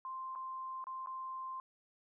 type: tone with dropouts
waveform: sine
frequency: 1046.5 Hz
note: C6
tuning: in tune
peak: -40 dBFS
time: 0.05-1.6 s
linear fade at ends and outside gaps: 1 ms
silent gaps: 0.352-0.358 / 0.841-0.869 / 1.061-1.071 s
effects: none